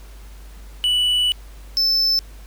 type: tone pair in turn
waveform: triangle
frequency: 2960 / 5274 Hz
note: F#7 / E8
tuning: 0 / 0 cents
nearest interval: minor seventh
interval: 1000 cents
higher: second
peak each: -14 / -14 dBFS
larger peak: neither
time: 0.84-1.32 / 1.77-2.19 s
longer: first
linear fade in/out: 0 ms
effects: added 50 Hz sine -37 dBFS peak until 2.46 s + pink hiss -49 dBFS RMS until 2.46 s